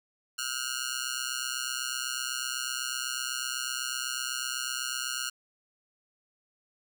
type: tone with amplitude modulation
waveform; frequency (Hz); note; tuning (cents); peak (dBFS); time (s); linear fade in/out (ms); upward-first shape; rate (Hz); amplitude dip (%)
10% pulse; 1428; F6; +38; -19; 0.38-5.3; 10; sine; 128; 100
effects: none